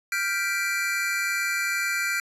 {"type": "chord", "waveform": "square", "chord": "G dominant seventh", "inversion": "third", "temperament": "equal", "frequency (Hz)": [1396.9, 1568, 1975.5, 2349], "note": ["F6", "G6", "B6", "D7"], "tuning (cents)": [0, 0, 0, 0], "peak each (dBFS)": [-31, -31, -32, -29], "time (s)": [0.12, 2.2], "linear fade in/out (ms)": 2, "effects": ["resampled to 32000 Hz"]}